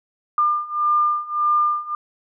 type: beating tone pair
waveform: sine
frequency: 1200 / 1201.7 Hz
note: D6 / D6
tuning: +37 / +39 cents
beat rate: 1.7 Hz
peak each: -21 / -19 dBFS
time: 0.38-1.95 s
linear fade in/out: 2 ms
effects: none